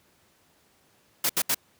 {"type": "noise bursts", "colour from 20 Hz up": "white", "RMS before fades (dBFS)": -24, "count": 3, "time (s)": [1.24, 1.546], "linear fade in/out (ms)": 5, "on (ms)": 54, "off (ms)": 72, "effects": ["pink hiss -63 dBFS RMS until 1.79 s", "high-pass 100 Hz 12 dB/octave"]}